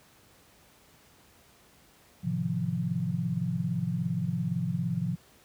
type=chord; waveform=sine; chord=F dominant seventh; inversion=first; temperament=just; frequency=109.13 / 130.96 / 157.15 / 174.61 Hz; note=A2 / C3 / Eb3 / F3; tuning=-14 / +2 / +18 / 0 cents; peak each=-36 / -33 / -34 / -30 dBFS; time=2.23-5.16 s; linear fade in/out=20 ms; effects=pink hiss -59 dBFS RMS until 5.44 s + high-pass 60 Hz 12 dB/octave